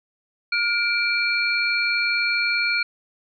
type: tone cluster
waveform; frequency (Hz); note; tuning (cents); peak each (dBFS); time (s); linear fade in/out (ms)
sine; 1421 / 2346 / 4302; F6 / D7 / C8; +30 / -2 / +47; -25 / -21 / -27; 0.52-2.83; 5
effects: none